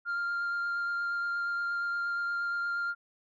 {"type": "tone with vibrato", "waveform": "sine", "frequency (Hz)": 1396.9, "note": "F6", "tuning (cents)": 0, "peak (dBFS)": -27, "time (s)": [0.05, 2.95], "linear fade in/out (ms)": 50, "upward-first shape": "triangle", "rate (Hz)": 8.5, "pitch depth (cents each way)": 11, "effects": ["tanh soft clip ceiling -28 dBFS"]}